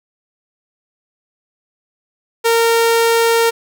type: tone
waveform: sawtooth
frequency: 460.5 Hz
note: A#4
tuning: 21 cents flat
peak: -7 dBFS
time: 2.44-3.51 s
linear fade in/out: 20 ms
effects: none